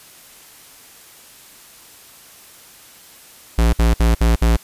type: tone bursts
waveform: square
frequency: 57 Hz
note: A#1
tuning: 38 cents flat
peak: -12 dBFS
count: 5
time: 3.58-4.566 s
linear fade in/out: 5 ms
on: 150 ms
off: 59 ms
effects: white hiss -44 dBFS RMS until 4.63 s + resampled to 32000 Hz